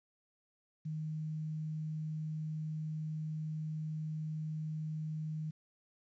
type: tone with quantisation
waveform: sine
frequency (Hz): 155.56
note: D#3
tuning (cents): 0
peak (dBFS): -36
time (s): 0.85-5.51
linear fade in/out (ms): 10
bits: 11
effects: resampled to 16000 Hz